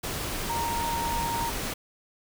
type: tone in noise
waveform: sine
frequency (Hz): 930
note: A#5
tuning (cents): -4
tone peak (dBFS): -28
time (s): 0.49-1.5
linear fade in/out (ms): 10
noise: pink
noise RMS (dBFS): -32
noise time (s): 0.03-1.74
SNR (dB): +1
effects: none